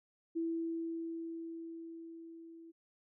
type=tone with level ramp; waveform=sine; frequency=330.4 Hz; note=E4; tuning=4 cents sharp; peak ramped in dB=-32 to -51 dBFS; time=0.35-2.72 s; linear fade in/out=20 ms; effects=none